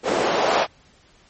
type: noise with band-pass filter sweep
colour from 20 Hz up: white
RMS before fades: -20 dBFS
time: 0.03-0.67 s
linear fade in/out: 50 ms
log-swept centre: 410 to 710 Hz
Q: 1.8
effects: pink hiss -55 dBFS RMS until 1.29 s + MP3 32 kbps